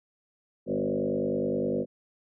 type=tone with frequency modulation; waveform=sine; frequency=368.3 Hz; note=F#4; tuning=8 cents flat; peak=-25 dBFS; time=0.66-1.86 s; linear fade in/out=50 ms; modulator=49.8 Hz; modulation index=3.9; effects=none